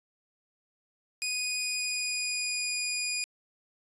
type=tone with pitch glide; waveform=15% pulse; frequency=2481 to 2455 Hz; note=D#7 to D#7; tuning=-6 to -24 cents; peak=-22 dBFS; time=1.22-3.24 s; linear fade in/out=0 ms; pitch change=-18 cents; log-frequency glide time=1.36-2.74 s; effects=resampled to 22050 Hz